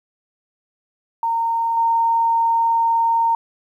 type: tone with level steps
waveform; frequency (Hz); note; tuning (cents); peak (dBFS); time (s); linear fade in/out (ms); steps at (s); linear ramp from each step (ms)
sine; 919; A#5; -25; -17 / -14; 1.23-3.35; 2; 1.77; 2
effects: 9-bit